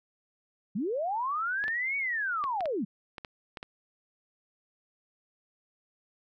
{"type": "linear two-way sweep", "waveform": "sine", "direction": "up then down", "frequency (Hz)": [170.8, 2262, 170.8], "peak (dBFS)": -28, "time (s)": [0.75, 2.85], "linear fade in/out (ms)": 10, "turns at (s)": 1.97}
{"type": "clicks", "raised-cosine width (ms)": 0.3, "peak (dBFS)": -23, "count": 9, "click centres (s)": [1.64, 1.681, 2.44, 2.607, 2.657, 3.182, 3.248, 3.572, 3.629]}
{"effects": []}